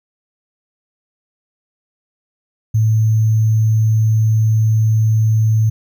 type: tone with sample-and-hold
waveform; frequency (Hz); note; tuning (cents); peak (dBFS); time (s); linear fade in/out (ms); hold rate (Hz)
sine; 110; A2; 0; -10; 2.74-5.7; 10; 6300
effects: none